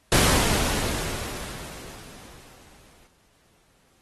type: noise with exponential decay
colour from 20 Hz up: pink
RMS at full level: -18 dBFS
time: 0.12-3.07 s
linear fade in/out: 1 ms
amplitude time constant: 640 ms
effects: pink hiss -63 dBFS RMS until 4.01 s + AAC 32 kbps